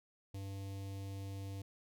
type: tone with notch filter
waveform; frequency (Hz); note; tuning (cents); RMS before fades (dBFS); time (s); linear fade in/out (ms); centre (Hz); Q
square; 98; G2; 0; -44; 0.34-1.62; 5; 1400; 0.78
effects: none